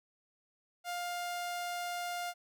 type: tone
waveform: sawtooth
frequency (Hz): 704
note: F5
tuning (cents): +14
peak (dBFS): -32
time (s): 0.84-2.34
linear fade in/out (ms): 50
effects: none